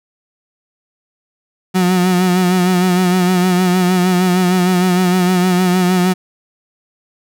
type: tone with vibrato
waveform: 35% pulse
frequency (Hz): 181.7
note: F#3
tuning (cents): -31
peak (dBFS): -9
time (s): 1.74-6.14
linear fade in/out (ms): 20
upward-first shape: sine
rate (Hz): 6.5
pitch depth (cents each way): 44
effects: none